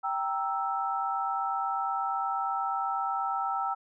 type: chord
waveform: sine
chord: E diminished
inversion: first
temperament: equal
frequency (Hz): 784 / 932.3 / 1318.5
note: G5 / Bb5 / E6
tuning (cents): 0 / 0 / 0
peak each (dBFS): -31 / -35 / -31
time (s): 0.03-3.75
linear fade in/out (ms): 20
effects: none